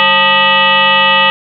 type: tone with frequency modulation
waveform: sine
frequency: 1922 Hz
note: B6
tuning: 48 cents flat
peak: -6 dBFS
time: 0-1.3 s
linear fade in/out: 0 ms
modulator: 345 Hz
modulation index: 3.7
effects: none